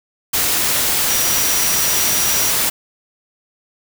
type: tone in noise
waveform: sine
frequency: 5800 Hz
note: F#8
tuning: 35 cents flat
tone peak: -21 dBFS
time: 1.09-2.51 s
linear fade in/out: 10 ms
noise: white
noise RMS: -17 dBFS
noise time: 0.33-2.7 s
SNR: -7 dB
effects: none